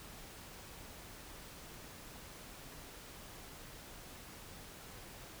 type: silence
effects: pink hiss -52 dBFS RMS until 5.4 s